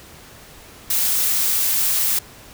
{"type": "noise", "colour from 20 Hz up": "blue", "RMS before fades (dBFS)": -19, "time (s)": [0.9, 2.19], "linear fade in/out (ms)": 5, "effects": ["pink hiss -43 dBFS RMS until 2.53 s"]}